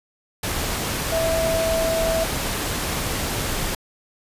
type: tone in noise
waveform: sine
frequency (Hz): 654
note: E5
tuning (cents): -14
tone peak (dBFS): -20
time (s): 1.12-2.24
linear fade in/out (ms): 5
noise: pink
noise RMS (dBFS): -25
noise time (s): 0.43-3.75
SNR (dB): +2
effects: resampled to 32000 Hz